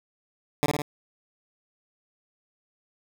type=tone with echo; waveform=10% pulse; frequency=146.83 Hz; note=D3; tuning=in tune; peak=-12 dBFS; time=0.63-0.66 s; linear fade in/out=0 ms; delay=53 ms; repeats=3; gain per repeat=-3 dB; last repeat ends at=0.819 s; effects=none